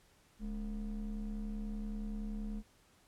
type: ring-modulated tone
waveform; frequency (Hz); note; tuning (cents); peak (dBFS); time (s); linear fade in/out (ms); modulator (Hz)
triangle; 123.47; B2; 0; -32; 0.39-2.63; 50; 88.2
effects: pink hiss -67 dBFS RMS until 3.07 s + low-pass 12000 Hz 12 dB/octave